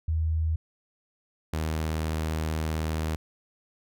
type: tone pair in turn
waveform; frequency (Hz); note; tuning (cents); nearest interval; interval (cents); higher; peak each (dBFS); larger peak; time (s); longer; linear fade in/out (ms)
sine / sawtooth; 79.9 / 78.85; D#2 / D#2; +47 / +24; unison; 23; first; -23; neither; 0.08-0.56 / 1.53-3.16; second; 5
effects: none